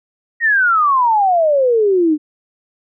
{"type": "exponential sweep", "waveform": "sine", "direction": "down", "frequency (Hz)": [1900, 293.7], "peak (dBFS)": -10, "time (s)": [0.4, 2.18], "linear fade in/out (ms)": 50, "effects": []}